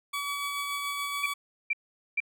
20% pulse tone with tremolo, 1139 Hz, C#6, 47 cents sharp, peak -25 dBFS, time 0.13-1.34 s, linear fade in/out 10 ms, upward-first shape sine, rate 7 Hz, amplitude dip 25%
sine tone bursts, 2350 Hz, D7, 1 cent sharp, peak -24 dBFS, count 3, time 1.23-2.203 s, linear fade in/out 5 ms, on 31 ms, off 440 ms
effects none

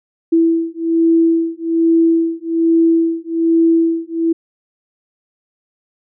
sine beating tone pair, 329.6 / 330.8 Hz, E4 / E4, 0 / +6 cents, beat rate 1.2 Hz, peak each -14 dBFS, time 0.32-4.33 s, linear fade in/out 10 ms, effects none

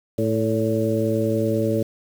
harmonic tone with a mistuned harmonic, 110.2 Hz, A2, 3 cents sharp, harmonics 1 / 2 / 3 / 4 / 5, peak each -25 / -25 / -25 / -25 / -25 dBFS, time 0.18-1.83 s, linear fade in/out 5 ms, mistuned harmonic 5, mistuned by +38 cents, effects 7-bit

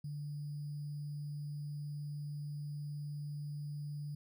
sine tone with sample-and-hold, 146.83 Hz, D3, in tune, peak -39 dBFS, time 0.04-4.15 s, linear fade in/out 5 ms, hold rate 4900 Hz, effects none

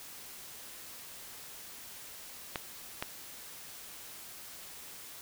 clicks, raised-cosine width 0.3 ms, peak -17 dBFS, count 2, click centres 2.558 / 3.025 s, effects white hiss -48 dBFS RMS until 5.21 s

